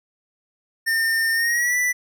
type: tone with pitch glide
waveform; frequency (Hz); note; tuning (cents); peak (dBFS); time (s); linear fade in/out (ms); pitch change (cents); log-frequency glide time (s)
square; 1812 to 1976; A#6 to B6; -50 to 0; -19; 0.86-1.93; 20; +150; 1.33-1.77
effects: none